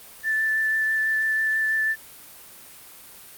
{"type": "tone with vibrato", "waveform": "sine", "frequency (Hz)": 1760, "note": "A6", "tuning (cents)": 0, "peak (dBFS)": -20, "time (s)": [0.23, 1.96], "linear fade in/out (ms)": 50, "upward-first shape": "sine", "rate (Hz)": 6.1, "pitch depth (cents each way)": 10, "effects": ["white hiss -45 dBFS RMS until 3.37 s", "Opus 32 kbps"]}